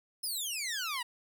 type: exponential sweep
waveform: 15% pulse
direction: down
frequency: 5310 to 932.3 Hz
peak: -27 dBFS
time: 0.23-1.03 s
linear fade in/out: 10 ms
effects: none